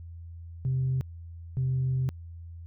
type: tone pair in turn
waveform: sine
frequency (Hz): 130.81 / 130.31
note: C3 / C3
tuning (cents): 0 / -7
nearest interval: unison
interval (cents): 7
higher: first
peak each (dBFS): -23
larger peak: neither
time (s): 0.65-1.01 / 1.57-2.09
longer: second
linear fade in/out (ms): 0
effects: tanh soft clip ceiling -21 dBFS + added 84 Hz sine -40 dBFS peak until 2.66 s